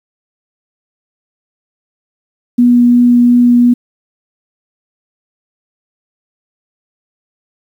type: tone with vibrato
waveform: sine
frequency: 242.5 Hz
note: B3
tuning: 31 cents flat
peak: -4 dBFS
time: 2.58-3.74 s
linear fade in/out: 10 ms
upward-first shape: triangle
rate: 2.8 Hz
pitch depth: 8 cents each way
effects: 7-bit